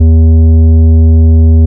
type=tone with tanh clipping; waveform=triangle; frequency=80.6 Hz; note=E2; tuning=38 cents flat; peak=-3 dBFS; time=0-1.66 s; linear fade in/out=10 ms; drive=14 dB; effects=none